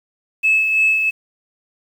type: tone with tremolo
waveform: sine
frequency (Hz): 2600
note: E7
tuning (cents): -24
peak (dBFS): -10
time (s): 0.43-1.11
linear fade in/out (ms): 20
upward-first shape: sine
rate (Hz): 3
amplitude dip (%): 45
effects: tanh soft clip ceiling -7 dBFS + 7-bit